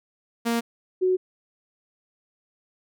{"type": "tone pair in turn", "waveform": ["sawtooth", "sine"], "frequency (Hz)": [233.1, 370], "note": ["A#3", "F#4"], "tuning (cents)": [0, 0], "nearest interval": "minor sixth", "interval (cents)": 800, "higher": "second", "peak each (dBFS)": -18, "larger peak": "neither", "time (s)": [[0.45, 0.61], [1.01, 1.17]], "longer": "neither", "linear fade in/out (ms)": 20, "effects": []}